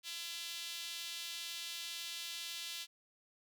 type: tone with high-pass filter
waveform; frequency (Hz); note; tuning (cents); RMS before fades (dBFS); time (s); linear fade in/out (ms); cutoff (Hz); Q
sawtooth; 338; E4; +43; -44; 0.03-2.87; 50; 3400; 2
effects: none